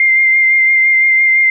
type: tone with vibrato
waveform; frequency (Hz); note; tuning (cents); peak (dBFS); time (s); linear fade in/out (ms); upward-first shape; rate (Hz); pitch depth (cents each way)
sine; 2100; C7; +6; -7; 0-1.5; 2; sine; 5.9; 17
effects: none